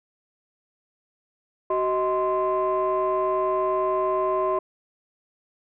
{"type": "tone cluster", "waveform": "sine", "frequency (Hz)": [376.7, 630, 1041], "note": ["F#4", "D#5", "C6"], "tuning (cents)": [31, 21, -9], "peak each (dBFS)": -24, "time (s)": [1.7, 4.59], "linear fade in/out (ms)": 5, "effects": ["tanh soft clip ceiling -15 dBFS"]}